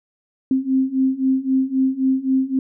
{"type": "beating tone pair", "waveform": "sine", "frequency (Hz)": [261.6, 265.4], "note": ["C4", "C4"], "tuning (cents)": [0, 25], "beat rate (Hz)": 3.8, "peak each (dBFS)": [-20, -18], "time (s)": [0.51, 2.59], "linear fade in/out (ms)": 2, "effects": []}